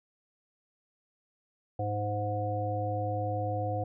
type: harmonic tone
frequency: 103.83 Hz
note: G#2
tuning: in tune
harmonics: 1 / 3 / 5 / 7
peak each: -32 / -40 / -35 / -34 dBFS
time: 1.79-3.84 s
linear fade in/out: 5 ms
effects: none